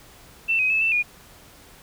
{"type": "tone with pitch steps", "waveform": "sine", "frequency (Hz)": [2676, 2522, 2604, 2664, 2440], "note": ["E7", "D#7", "E7", "E7", "D#7"], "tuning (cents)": [25, 23, -22, 18, -34], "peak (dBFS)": -18, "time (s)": [0.48, 1.03], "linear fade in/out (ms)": 20, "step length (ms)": 110, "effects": ["pink hiss -49 dBFS RMS until 1.82 s"]}